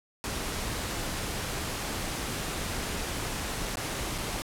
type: noise with dropouts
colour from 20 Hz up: pink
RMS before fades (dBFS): -33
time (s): 0.24-4.42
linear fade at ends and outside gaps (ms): 0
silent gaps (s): 3.756-3.771 / 4.18-4.184
effects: low-pass 12000 Hz 12 dB/octave